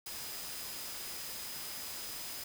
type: tone in noise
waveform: sine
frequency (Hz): 5000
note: D#8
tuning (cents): +8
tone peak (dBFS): -49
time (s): 0.06-2.44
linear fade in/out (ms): 5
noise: white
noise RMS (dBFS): -43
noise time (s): 0.06-2.44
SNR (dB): -9
effects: none